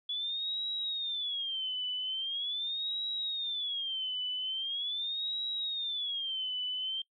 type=tone with vibrato; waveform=sine; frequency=3397 Hz; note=G#7; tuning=38 cents sharp; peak=-32 dBFS; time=0.09-7.02 s; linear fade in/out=5 ms; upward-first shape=sine; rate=0.42 Hz; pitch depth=220 cents each way; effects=noise-tail reverb RT60 0.1 s tail -23 dB re dry